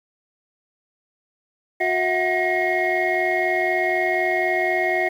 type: tone cluster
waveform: sine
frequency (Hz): 362.9 / 651 / 735 / 1886 / 2157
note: F#4 / E5 / F#5 / A#6 / C#7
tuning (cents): -34 / -22 / -12 / +20 / -48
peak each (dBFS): -24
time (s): 1.8-5.09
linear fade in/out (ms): 10
effects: tanh soft clip ceiling -11 dBFS + 8-bit